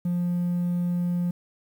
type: tone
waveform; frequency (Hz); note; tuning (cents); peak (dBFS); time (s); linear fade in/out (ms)
triangle; 175.7; F3; +11; -20; 0.05-1.31; 5
effects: tanh soft clip ceiling -17 dBFS + 9-bit